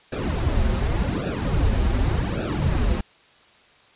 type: noise with flanger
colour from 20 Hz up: brown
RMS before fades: -22 dBFS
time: 0.12-3.01 s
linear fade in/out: 5 ms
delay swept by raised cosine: 0.96 to 6.96 ms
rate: 0.87 Hz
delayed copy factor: -0.9
effects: white hiss -54 dBFS RMS until 3.95 s + resampled to 8000 Hz